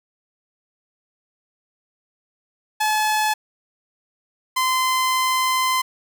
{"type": "tone pair in turn", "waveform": "sawtooth", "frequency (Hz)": [858, 1032.2], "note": ["A5", "C6"], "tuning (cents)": [-44, -24], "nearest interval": "minor third", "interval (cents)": 320, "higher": "second", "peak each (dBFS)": -14, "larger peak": "neither", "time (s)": [[2.8, 3.34], [4.56, 5.82]], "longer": "second", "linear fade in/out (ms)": 10, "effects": []}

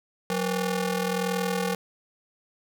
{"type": "ring-modulated tone", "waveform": "sawtooth", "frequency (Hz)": 327.3, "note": "E4", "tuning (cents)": -12, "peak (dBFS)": -18, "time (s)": [0.3, 1.75], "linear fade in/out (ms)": 2, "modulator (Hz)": 143, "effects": []}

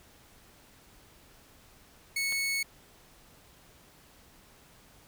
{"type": "tone", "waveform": "sawtooth", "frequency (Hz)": 2206, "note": "C#7", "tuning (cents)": -9, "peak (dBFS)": -25, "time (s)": [2.16, 2.63], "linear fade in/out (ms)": 5}
{"type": "click", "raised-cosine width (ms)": 0.3, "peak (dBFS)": -26, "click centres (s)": 2.324}
{"effects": ["pink hiss -58 dBFS RMS until 5.07 s"]}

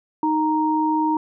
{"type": "tone pair together", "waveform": "sine", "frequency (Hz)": [311.1, 932.3], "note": ["D#4", "A#5"], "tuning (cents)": [0, 0], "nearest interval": "octave + perfect fifth", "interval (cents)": 1900, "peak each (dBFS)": -20, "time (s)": [0.23, 1.17], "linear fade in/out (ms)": 2, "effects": []}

